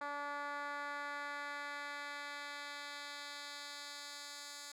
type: tone with band-pass filter sweep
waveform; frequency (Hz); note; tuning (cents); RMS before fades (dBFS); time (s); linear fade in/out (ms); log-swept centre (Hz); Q
10% pulse; 288.3; D4; -32; -45; 0.01-4.72; 5; 1100 to 6100; 1.1
effects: none